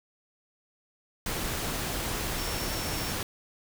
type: tone in noise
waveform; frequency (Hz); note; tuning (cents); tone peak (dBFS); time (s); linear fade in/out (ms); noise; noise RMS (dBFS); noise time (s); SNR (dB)
sine; 5450; F8; -43; -40; 2.38-3.13; 2; pink; -32; 1.26-3.23; -11
effects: none